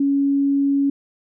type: tone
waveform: sine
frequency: 279 Hz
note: C#4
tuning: 11 cents sharp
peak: -15 dBFS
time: 0-0.9 s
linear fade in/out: 5 ms
effects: none